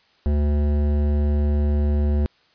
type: tone with hard clipping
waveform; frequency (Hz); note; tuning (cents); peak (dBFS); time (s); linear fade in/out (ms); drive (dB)
sine; 73.3; D2; -3; -19; 0.26-2.26; 0; 14
effects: white hiss -59 dBFS RMS until 2.54 s + resampled to 11025 Hz